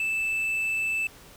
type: tone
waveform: triangle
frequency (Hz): 2637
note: E7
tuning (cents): 0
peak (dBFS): -23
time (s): 0-1.07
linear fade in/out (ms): 2
effects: pink hiss -50 dBFS RMS until 1.36 s